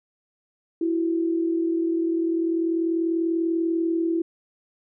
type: tone pair together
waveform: sine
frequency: 331.4 / 371.7 Hz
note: E4 / F#4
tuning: +9 / +8 cents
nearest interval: major second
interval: 199 cents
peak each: -21 / -30 dBFS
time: 0.81-4.22 s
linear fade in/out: 5 ms
effects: none